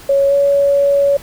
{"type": "tone with pitch glide", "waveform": "sine", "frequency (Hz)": [554.4, 562.8], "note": ["C#5", "C#5"], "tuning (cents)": [0, 26], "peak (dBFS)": -9, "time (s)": [0.09, 1.17], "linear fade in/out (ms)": 5, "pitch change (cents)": 26, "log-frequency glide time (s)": [0.27, 0.34], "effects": ["pink hiss -38 dBFS RMS until 1.22 s"]}